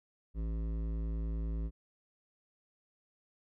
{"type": "tone with hard clipping", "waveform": "sine", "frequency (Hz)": 55, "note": "A1", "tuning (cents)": 0, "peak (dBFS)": -35, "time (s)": [0.34, 1.71], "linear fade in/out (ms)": 50, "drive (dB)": 13, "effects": []}